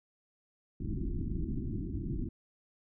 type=low-pass noise; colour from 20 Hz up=pink; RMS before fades=-35 dBFS; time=0.8-2.29 s; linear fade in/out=5 ms; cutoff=360 Hz; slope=96 dB/octave; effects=none